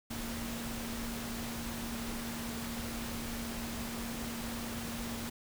sine tone in noise, 232.6 Hz, A#3, 4 cents flat, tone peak -40 dBFS, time 0.1-5.3 s, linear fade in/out 10 ms, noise pink, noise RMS -41 dBFS, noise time 0.1-5.3 s, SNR -2 dB, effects none

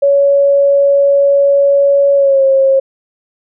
sine tone with pitch glide, 561 to 538.8 Hz, C#5 to C#5, +21 to -49 cents, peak -6 dBFS, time 0.02-2.8 s, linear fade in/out 10 ms, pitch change -70 cents, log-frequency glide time 2.15-2.44 s, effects none

